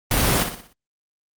pink noise with echo, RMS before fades -19 dBFS, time 0.11-0.43 s, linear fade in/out 2 ms, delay 60 ms, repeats 5, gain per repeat -7 dB, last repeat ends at 0.73 s, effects Opus 32 kbps

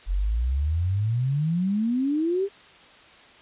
sine exponential sweep, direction up, 42.99 to 409.2 Hz, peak -21 dBFS, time 0.06-2.49 s, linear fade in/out 50 ms, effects white hiss -50 dBFS RMS until 3.41 s + resampled to 8000 Hz

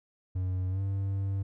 triangle tone with pitch glide, 92.4 to 97.72 Hz, F#2 to G2, -2 to -5 cents, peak -26 dBFS, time 0.35-1.43 s, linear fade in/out 10 ms, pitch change +97 cents, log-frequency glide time 0.69-0.81 s, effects none

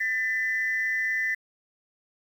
sine tone pair together, 1783.9 / 2000 Hz, A6 / B6, +23 / +21 cents, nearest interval major second, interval 198 cents, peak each -26 dBFS, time 0-1.35 s, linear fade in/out 10 ms, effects tanh soft clip ceiling -18 dBFS + 9-bit

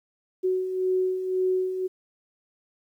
sine beating tone pair, 370 / 371.9 Hz, F#4 / F#4, 0 / +9 cents, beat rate 1.9 Hz, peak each -31 / -23 dBFS, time 0.43-1.88 s, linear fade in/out 20 ms, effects 10-bit

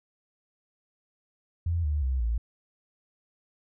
sine tone with pitch steps, 84.8 / 74.25 / 65.01 / 56.93 Hz, E2 / D2 / C2 / A#1, +50 / +20 / -11 / -40 cents, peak -24 dBFS, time 1.66-2.38 s, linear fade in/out 5 ms, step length 180 ms, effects none

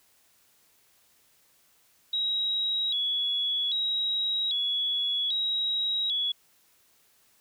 sine tone with vibrato, 3597 Hz, A7, 37 cents sharp, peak -25 dBFS, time 2.13-6.32 s, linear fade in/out 5 ms, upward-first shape square, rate 0.63 Hz, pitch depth 110 cents each way, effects white hiss -64 dBFS RMS until 7.4 s

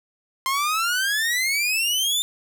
sawtooth exponential sweep, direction up, 1046.5 to 3610 Hz, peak -17 dBFS, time 0.46-2.22 s, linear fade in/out 0 ms, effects none

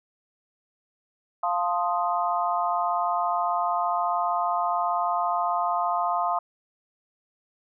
sine chord, F dominant seventh, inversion none, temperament equal, 698.5 / 880 / 1046.5 / 1244.5 Hz, F5 / A5 / C6 / Eb6, 0 / 0 / 0 / 0 cents, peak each -26 / -30 / -28 / -29 dBFS, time 1.43-6.39 s, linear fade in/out 5 ms, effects none

